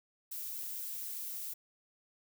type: noise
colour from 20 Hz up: violet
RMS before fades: -41 dBFS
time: 0.31-1.54 s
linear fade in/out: 10 ms
effects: none